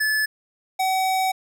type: tone pair in turn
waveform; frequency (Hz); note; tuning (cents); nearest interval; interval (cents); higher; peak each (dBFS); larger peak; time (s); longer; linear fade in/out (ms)
square; 1729 / 756.5; A6 / F#5; -31 / +38; octave + major second; 1431; first; -20; neither; 0-0.26 / 0.79-1.32; second; 10
effects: none